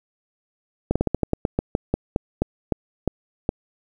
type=slowing click train; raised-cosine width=2 ms; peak=-6 dBFS; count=16; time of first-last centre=0.91-3.491 s; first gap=46 ms; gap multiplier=1.17; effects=8-bit